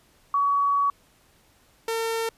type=tone pair in turn; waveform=sine / sawtooth; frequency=1130 / 453.7 Hz; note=C#6 / A#4; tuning=+33 / -47 cents; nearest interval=octave + major third; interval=1580 cents; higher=first; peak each=-19 / -21 dBFS; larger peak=first; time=0.34-0.9 / 1.88-2.29 s; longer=first; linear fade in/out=2 ms; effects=pink hiss -60 dBFS RMS until 2.37 s + resampled to 32000 Hz